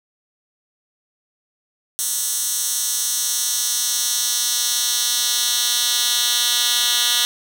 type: tone with high-pass filter sweep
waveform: 10% pulse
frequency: 241.5 Hz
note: B3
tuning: 39 cents flat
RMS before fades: -20 dBFS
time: 1.99-7.25 s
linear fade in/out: 0 ms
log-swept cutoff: 7500 to 3300 Hz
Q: 1.4
effects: none